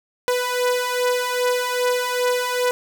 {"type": "beating tone pair", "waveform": "sawtooth", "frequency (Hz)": [493.9, 496.4], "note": ["B4", "B4"], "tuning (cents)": [0, 9], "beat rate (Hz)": 2.5, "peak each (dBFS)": [-20, -17], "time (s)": [0.28, 2.71], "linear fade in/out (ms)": 0, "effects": []}